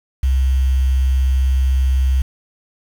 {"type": "tone with quantisation", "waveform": "sine", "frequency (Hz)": 65.41, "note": "C2", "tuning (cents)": 0, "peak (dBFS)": -12, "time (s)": [0.23, 2.22], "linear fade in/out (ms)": 5, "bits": 6, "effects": []}